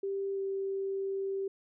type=tone with pitch glide; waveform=sine; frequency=393 to 389.6 Hz; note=G4 to G4; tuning=+4 to -11 cents; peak=-31 dBFS; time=0.03-1.48 s; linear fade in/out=5 ms; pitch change=-15 cents; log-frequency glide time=0.34-0.39 s; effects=none